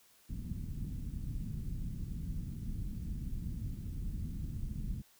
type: low-pass noise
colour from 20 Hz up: pink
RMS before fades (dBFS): -39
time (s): 0.29-5.02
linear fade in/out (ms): 10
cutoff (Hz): 210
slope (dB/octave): 24
effects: white hiss -65 dBFS RMS until 5.19 s